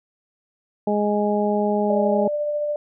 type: harmonic tone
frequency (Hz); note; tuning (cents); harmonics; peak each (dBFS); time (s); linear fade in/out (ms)
207.7; G#3; 0; 1 / 2 / 3 / 4; -22 / -23 / -24 / -26; 0.87-2.28; 5
type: tone with tremolo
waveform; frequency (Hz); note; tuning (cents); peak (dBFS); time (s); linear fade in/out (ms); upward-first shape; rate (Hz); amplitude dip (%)
sine; 592; D5; +14; -20; 1.9-2.76; 2; sine; 14; 25
effects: none